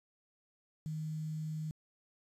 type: tone with quantisation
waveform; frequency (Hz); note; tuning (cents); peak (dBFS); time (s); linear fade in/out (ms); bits
sine; 155.9; D#3; +4; -36; 0.86-1.71; 0; 10
effects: resampled to 32000 Hz